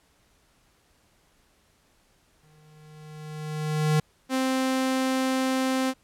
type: tone with exponential growth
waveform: square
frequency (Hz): 153.3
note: D#3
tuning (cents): -25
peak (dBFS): -19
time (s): 2.43-4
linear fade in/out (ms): 5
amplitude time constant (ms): 340
type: tone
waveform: sawtooth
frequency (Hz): 261.6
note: C4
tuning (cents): 0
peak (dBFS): -19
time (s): 4.29-5.94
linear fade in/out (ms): 50
effects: pink hiss -64 dBFS RMS until 6.03 s + low-pass 12000 Hz 12 dB/octave